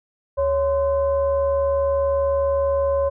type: tone with frequency modulation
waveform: sine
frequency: 554.4 Hz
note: C#5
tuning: in tune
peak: -17 dBFS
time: 0.37-3.1 s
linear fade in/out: 20 ms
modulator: 481 Hz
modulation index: 0.52
effects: none